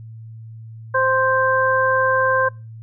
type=harmonic tone; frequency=523.3 Hz; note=C5; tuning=in tune; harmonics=1 / 2 / 3; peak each=-19 / -19 / -19 dBFS; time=0.94-2.49 s; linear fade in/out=10 ms; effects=noise-tail reverb RT60 0.3 s tail -25 dB re dry + added 112 Hz sine -34 dBFS peak until 2.82 s